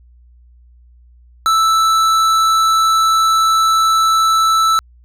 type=tone with tanh clipping; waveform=sine; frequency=1318.5 Hz; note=E6; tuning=in tune; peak=-12 dBFS; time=1.46-4.79 s; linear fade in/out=0 ms; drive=15 dB; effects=added 60 Hz sine -43 dBFS peak until 5.04 s